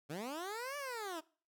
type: linear two-way sweep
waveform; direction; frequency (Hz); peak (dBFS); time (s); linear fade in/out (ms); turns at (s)
15% pulse; up then down; 133.8 to 587.3 to 303.2; -34; 0.09-1.21; 20; 0.77
effects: noise-tail reverb RT60 0.4 s tail -22 dB re dry